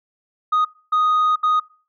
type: tone bursts at uneven times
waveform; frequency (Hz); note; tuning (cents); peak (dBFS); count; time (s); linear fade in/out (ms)
sine; 1244.5; D#6; 0; -12; 3; 0.52-0.65 / 0.92-1.36 / 1.43-1.6; 10
effects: noise-tail reverb RT60 0.4 s tail -24 dB re dry + tanh soft clip ceiling -13 dBFS